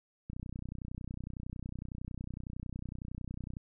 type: click train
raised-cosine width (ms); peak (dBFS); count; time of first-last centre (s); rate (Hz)
5; -28; 102; 0.3-3.569; 30.9
effects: none